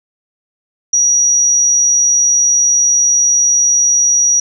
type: tone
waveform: sine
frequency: 5780 Hz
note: F#8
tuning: 41 cents flat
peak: -8 dBFS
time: 0.93-4.4 s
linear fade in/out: 5 ms
effects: none